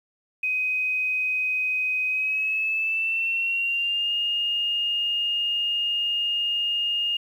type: tone with pitch glide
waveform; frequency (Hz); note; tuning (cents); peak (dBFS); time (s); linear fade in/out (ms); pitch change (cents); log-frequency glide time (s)
sine; 2513 to 2837; D#7 to F7; +17 to +27; -22; 0.43-7.17; 5; +210; 2.07-4.13
effects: 9-bit